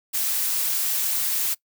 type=noise; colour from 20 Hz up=blue; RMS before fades=-24 dBFS; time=0.13-1.55 s; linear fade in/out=20 ms; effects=noise-tail reverb RT60 0.1 s tail -22 dB re dry